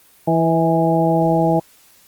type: harmonic tone with a mistuned harmonic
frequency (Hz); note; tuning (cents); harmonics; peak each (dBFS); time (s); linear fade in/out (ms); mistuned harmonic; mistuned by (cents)
164.81; E3; 0; 1 / 2 / 3 / 4 / 5; -18 / -19 / -22 / -19 / -20; 0.27-1.6; 10; 4; -23
effects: white hiss -51 dBFS RMS until 2.07 s + Opus 32 kbps